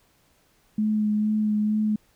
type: tone with vibrato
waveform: sine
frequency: 212.7 Hz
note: G#3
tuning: 42 cents sharp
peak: -20 dBFS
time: 0.78-1.96 s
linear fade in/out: 5 ms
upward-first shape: sine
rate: 2.2 Hz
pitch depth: 16 cents each way
effects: pink hiss -63 dBFS RMS until 2.15 s